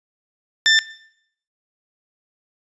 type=tone; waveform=20% pulse; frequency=1781 Hz; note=A6; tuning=21 cents sharp; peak=-7 dBFS; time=0.66-0.79 s; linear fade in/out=0 ms; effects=noise-tail reverb RT60 0.7 s tail -19 dB re dry + resampled to 22050 Hz